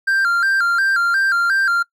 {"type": "tone with vibrato", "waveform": "triangle", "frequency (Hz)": 1480, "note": "F#6", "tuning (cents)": 0, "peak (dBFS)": -12, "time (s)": [0.07, 1.83], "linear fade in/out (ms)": 10, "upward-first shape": "square", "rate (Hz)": 2.8, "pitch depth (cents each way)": 110, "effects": ["noise-tail reverb RT60 0.1 s tail -23 dB re dry"]}